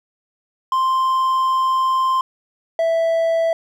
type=tone pair in turn; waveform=triangle; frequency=1046.5 / 659.3 Hz; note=C6 / E5; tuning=0 / 0 cents; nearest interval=minor sixth; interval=800 cents; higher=first; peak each=-13 dBFS; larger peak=neither; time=0.72-2.21 / 2.79-3.53 s; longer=first; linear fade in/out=2 ms; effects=none